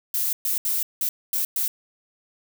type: noise bursts at uneven times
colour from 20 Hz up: violet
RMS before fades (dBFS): -24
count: 6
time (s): 0.14-0.33 / 0.45-0.58 / 0.65-0.83 / 1.01-1.09 / 1.33-1.45 / 1.56-1.68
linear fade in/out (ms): 2
effects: none